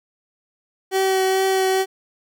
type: tone with vibrato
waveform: 30% pulse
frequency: 380.8 Hz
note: F#4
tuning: 50 cents sharp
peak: -14 dBFS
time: 0.91-1.86 s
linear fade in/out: 50 ms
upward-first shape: triangle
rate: 2.3 Hz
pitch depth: 14 cents each way
effects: none